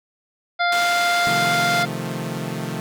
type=harmonic tone; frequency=698.5 Hz; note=F5; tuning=in tune; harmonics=1 / 2 / 3 / 5 / 6 / 7; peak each=-20 / -21 / -25 / -29 / -35 / -35 dBFS; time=0.59-1.86 s; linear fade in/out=20 ms
type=band-pass noise; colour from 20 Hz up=white; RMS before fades=-29 dBFS; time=0.72-1.83 s; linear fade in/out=2 ms; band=200 to 6000 Hz; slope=12 dB/octave
type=chord; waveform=sawtooth; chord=F dominant seventh; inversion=second; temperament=equal; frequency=130.81 / 155.56 / 174.61 / 220 Hz; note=C3 / Eb3 / F3 / A3; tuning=0 / 0 / 0 / 0 cents; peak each=-27 dBFS; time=1.27-2.8 s; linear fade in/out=0 ms
effects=none